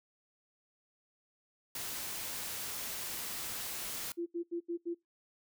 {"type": "noise", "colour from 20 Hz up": "white", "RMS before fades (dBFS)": -40, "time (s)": [1.75, 4.12], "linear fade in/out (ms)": 2}
{"type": "tone bursts", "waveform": "sine", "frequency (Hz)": 342.3, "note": "F4", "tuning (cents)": -35, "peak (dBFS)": -33, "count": 5, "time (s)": [4.17, 4.947], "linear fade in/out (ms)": 20, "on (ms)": 93, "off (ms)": 78}
{"effects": ["noise-tail reverb RT60 0.2 s tail -23 dB re dry"]}